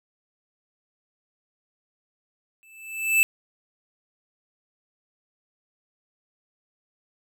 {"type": "tone with exponential growth", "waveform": "square", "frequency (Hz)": 2637, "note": "E7", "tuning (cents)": 0, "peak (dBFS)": -14, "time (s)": [2.63, 3.23], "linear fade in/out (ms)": 0, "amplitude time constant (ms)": 130, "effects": []}